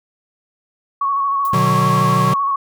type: tone with vibrato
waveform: sine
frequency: 1110 Hz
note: C#6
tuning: 2 cents sharp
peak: -15 dBFS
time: 1.01-2.56 s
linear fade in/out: 5 ms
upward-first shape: square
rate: 13 Hz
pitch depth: 23 cents each way
type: noise with exponential decay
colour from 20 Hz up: violet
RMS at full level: -29 dBFS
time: 1.45-1.58 s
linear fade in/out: 1 ms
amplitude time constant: 27 ms
type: chord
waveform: square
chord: B minor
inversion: none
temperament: equal with one note detuned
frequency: 123.47 / 150.18 / 185 Hz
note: B2 / D3 / F#3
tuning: 0 / +39 / 0 cents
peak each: -20 dBFS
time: 1.53-2.34 s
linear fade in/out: 5 ms
effects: none